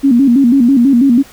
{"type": "tone with vibrato", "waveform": "sine", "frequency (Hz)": 256, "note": "C4", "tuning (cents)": -38, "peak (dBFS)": -5, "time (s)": [0.03, 1.23], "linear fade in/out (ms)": 20, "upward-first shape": "square", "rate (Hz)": 6.1, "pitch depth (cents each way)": 130, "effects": ["pink hiss -39 dBFS RMS until 1.32 s"]}